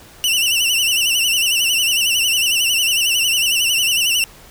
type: tone with vibrato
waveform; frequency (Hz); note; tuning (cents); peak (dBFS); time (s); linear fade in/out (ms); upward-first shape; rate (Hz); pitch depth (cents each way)
sawtooth; 2836; F7; +26; -11; 0.24-4.24; 0; sine; 11; 110
effects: pink hiss -43 dBFS RMS until 4.5 s

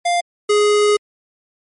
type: tone pair in turn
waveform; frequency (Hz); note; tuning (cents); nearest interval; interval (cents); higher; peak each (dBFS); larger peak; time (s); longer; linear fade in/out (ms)
square; 698.5 / 416.3; F5 / G#4; 0 / +4; major sixth; 896; first; -15 / -12; second; 0.05-0.21 / 0.49-0.97; second; 10
effects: MP3 48 kbps

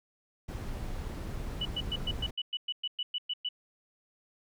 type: noise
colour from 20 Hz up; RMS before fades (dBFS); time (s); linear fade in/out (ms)
brown; -37; 0.48-2.31; 10
type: tone bursts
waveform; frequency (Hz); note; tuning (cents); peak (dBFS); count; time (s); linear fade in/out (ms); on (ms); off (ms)
sine; 2960; F#7; 0; -30; 13; 1.61-3.489; 5; 43; 110
effects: none

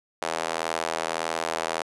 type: tone with high-pass filter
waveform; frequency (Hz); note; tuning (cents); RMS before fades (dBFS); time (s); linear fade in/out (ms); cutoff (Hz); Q
sawtooth; 81.7; E2; -15; -29; 0.22-1.82; 0; 640; 1.3
effects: resampled to 24000 Hz

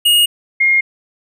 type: tone pair in turn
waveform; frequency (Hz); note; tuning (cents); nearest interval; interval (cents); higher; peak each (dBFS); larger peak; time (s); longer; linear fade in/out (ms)
square / sine; 2866 / 2135; F7 / C7; +44 / +34; perfect fourth; 510; first; -9; neither; 0.05-0.26 / 0.6-0.81; neither; 10
effects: none

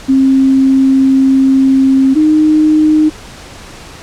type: tone pair in turn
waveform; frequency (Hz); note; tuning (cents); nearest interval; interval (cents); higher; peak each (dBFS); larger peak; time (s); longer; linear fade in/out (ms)
sine; 267 / 308.2; C4 / D#4; +35 / -16; major second; 249; second; -5; neither; 0.08-2.15 / 2.15-3.1; first; 20
effects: pink hiss -32 dBFS RMS until 4.02 s + low-pass 8000 Hz 12 dB/octave

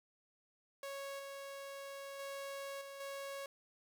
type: tone with level steps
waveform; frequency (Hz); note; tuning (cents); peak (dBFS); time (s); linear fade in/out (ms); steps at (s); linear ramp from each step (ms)
sawtooth; 553; C#5; -4; -39 / -42 / -39 / -44 / -39; 0.83-3.46; 2; 1.19 / 2.19 / 2.81 / 3; 5
effects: 12-bit

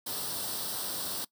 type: noise with comb filter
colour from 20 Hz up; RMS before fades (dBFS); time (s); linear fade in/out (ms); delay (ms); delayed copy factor
white; -35; 0.06-1.25; 10; 0.22; +0.7
effects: noise-tail reverb RT60 0.1 s tail -21 dB re dry + high-pass 100 Hz 12 dB/octave

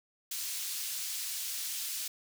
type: high-pass noise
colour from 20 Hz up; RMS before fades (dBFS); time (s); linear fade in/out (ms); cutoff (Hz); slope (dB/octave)
pink; -37; 0.31-2.08; 5; 4200; 12
effects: none

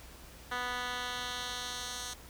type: tone with band-pass filter sweep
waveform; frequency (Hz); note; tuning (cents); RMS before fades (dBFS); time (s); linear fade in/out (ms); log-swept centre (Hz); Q
10% pulse; 246.9; B3; 0; -38; 0.51-2.14; 10; 1900 to 6100; 1.1
effects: added 60 Hz sine -54 dBFS peak until 2.29 s + pink hiss -53 dBFS RMS until 2.29 s

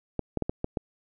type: clicks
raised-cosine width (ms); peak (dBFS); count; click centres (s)
2; -14; 6; 0.193 / 0.373 / 0.423 / 0.495 / 0.644 / 0.772
effects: none

